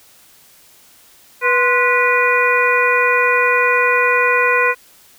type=harmonic tone with a mistuned harmonic; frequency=490 Hz; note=B4; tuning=14 cents flat; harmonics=1 / 2 / 3 / 4 / 5; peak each=-18 / -18 / -18 / -18 / -18 dBFS; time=1.41-4.75 s; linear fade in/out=50 ms; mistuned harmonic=2; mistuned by=+100 cents; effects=white hiss -48 dBFS RMS until 5.18 s